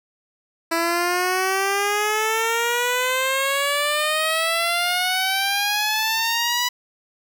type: exponential sweep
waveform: 10% pulse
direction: up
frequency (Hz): 329.6 to 987.8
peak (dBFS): -11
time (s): 0.71-6.69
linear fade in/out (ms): 10
effects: none